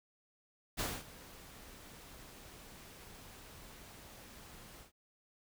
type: noise with ADSR envelope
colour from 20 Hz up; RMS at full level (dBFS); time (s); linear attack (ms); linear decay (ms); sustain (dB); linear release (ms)
pink; -35; 0.77-4.92; 29; 230; -19; 120
effects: none